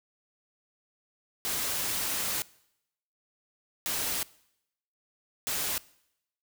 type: noise bursts at uneven times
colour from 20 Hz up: white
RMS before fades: -31 dBFS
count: 3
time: 1.45-2.42 / 3.86-4.23 / 5.47-5.78 s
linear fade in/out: 0 ms
effects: noise-tail reverb RT60 0.8 s tail -22 dB re dry